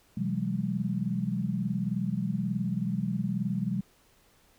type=tone cluster; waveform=sine; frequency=127.4 / 165.8 / 189.2 / 208 Hz; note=C3 / E3 / F#3 / G#3; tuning=-46 / +10 / +39 / +3 cents; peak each=-34 / -34 / -31 / -33 dBFS; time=0.17-3.81 s; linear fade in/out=5 ms; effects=pink hiss -63 dBFS RMS until 4.58 s